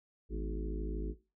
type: harmonic tone with a mistuned harmonic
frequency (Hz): 53.2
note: G#1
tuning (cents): +42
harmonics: 1 / 3 / 4 / 5 / 6 / 7 / 8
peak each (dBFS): -35 / -47 / -49 / -48 / -45 / -45 / -47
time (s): 0.29-1.15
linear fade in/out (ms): 50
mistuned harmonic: 5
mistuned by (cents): -100
effects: noise-tail reverb RT60 0.3 s tail -17 dB re dry